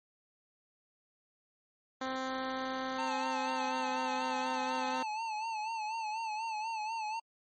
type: tone with pitch glide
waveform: 10% pulse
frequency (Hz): 261.6 to 257.7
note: C4 to C4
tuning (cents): 0 to -26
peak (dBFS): -26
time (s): 2.01-5.03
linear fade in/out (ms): 5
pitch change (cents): -26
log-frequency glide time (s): 3.26-3.91
type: tone with vibrato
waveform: square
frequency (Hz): 880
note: A5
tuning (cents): 0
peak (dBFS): -35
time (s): 2.98-7.2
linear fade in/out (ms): 10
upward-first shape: sine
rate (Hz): 4.1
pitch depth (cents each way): 69
effects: low-pass 5000 Hz 12 dB/octave + MP3 32 kbps